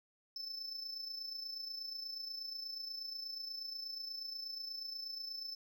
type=tone with amplitude modulation; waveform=triangle; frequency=5270 Hz; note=E8; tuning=1 cent flat; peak=-38 dBFS; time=0.36-5.55 s; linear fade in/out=2 ms; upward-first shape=sine; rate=28.3 Hz; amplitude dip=55%; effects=none